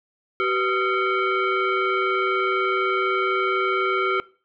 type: tone with frequency modulation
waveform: sine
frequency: 493.9 Hz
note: B4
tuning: in tune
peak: -19 dBFS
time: 0.4-4.2 s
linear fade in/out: 0 ms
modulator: 876 Hz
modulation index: 2
effects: noise-tail reverb RT60 0.4 s tail -21 dB re dry